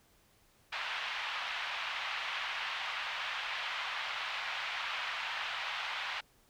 white band-pass noise, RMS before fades -38 dBFS, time 0.72-6.21 s, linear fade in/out 10 ms, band 790 to 3200 Hz, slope 24 dB/octave, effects pink hiss -67 dBFS RMS until 6.49 s

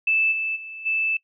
sine tone with level steps, 2633 Hz, E7, 3 cents flat, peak -17 / -23 / -34 / -20 dBFS, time 0.07-1.17 s, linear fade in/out 5 ms, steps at 0.31 / 0.55 / 0.85 s, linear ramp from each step 20 ms, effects noise-tail reverb RT60 0.1 s tail -22 dB re dry

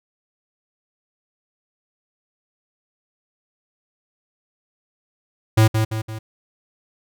square tone with echo, 110 Hz, A2, in tune, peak -11 dBFS, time 5.57-5.68 s, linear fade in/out 10 ms, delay 170 ms, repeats 3, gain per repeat -6 dB, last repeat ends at 6.19 s, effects none

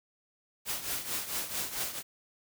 white noise with tremolo, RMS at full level -32 dBFS, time 0.65-2.03 s, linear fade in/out 50 ms, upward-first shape triangle, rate 4.5 Hz, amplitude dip 75%, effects none

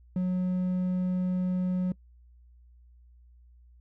sine tone with hard clipping, 182.6 Hz, F#3, 23 cents flat, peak -26 dBFS, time 0.16-1.92 s, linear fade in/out 2 ms, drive 3 dB, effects noise-tail reverb RT60 0.1 s tail -23 dB re dry + added 60 Hz sine -53 dBFS peak until 3.8 s

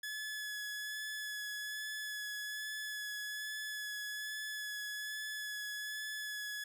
sawtooth tone with vibrato, 1705 Hz, G#6, 45 cents sharp, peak -36 dBFS, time 0.03-6.64 s, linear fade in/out 5 ms, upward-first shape sine, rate 1.2 Hz, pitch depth 14 cents each way, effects none

